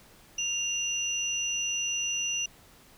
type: tone pair together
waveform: sine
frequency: 2794 / 5920 Hz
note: F7 / F#8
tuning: 0 / 0 cents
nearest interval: octave + minor second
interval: 1300 cents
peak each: -30 / -31 dBFS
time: 0.38-2.46 s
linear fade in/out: 5 ms
effects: pink hiss -56 dBFS RMS until 2.97 s